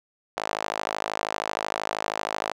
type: tone with high-pass filter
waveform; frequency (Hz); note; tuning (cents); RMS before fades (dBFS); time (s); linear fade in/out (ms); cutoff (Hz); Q
sawtooth; 52.9; G#1; +33; -30; 0.37-2.52; 0; 710; 1.8
effects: low-pass 7000 Hz 12 dB/octave

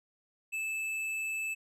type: tone with hard clipping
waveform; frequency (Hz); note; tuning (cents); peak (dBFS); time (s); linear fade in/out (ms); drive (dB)
sine; 2624; E7; -9; -34; 0.52-1.55; 20; 8
effects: none

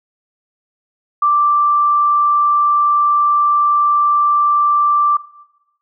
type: tone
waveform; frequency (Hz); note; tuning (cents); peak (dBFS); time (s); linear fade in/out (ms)
sine; 1174.7; D6; 0; -10; 1.22-5.17; 5
effects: noise-tail reverb RT60 1.0 s tail -18 dB re dry

